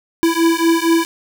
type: beating tone pair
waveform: square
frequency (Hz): 329.6 / 333.9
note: E4 / E4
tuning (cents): 0 / +22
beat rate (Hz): 4.3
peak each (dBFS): -16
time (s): 0.23-1.05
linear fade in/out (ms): 0
effects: none